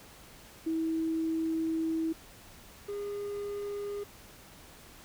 sine / triangle tone pair in turn, 323.4 / 407.5 Hz, E4 / G#4, -33 / -33 cents, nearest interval major third, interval 400 cents, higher second, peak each -28 / -32 dBFS, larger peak first, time 0.66-2.13 / 2.88-4.04 s, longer first, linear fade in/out 10 ms, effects pink hiss -53 dBFS RMS until 5.04 s

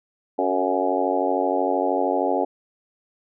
harmonic tone with a mistuned harmonic, 93 Hz, F#2, 9 cents sharp, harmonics 3 / 4 / 5 / 6 / 7 / 8 / 9, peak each -27 / -27 / -27 / -27 / -27 / -27 / -27 dBFS, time 0.38-2.45 s, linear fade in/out 10 ms, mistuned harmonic 5, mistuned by -37 cents, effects none

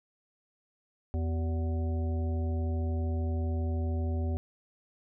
harmonic tone with a mistuned harmonic, 82.4 Hz, E2, in tune, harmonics 1 / 3 / 5 / 7 / 9, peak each -28 / -38 / -42 / -45 / -47 dBFS, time 1.14-4.37 s, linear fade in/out 0 ms, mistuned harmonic 5, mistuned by -130 cents, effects none

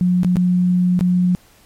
sine tone with dropouts, 179.8 Hz, F#3, 49 cents flat, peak -12 dBFS, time 0.01-1.35 s, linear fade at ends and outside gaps 0 ms, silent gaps 0.233-0.247 / 0.358-0.368 / 0.992-1.009 s, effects pink hiss -51 dBFS RMS until 1.65 s + MP3 64 kbps

